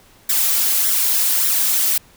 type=noise with flanger; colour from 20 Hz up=blue; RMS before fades=-17 dBFS; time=0.29-1.98 s; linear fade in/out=5 ms; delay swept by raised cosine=0.53 to 4.33 ms; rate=1.7 Hz; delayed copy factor=+0.65; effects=pink hiss -50 dBFS RMS until 2.16 s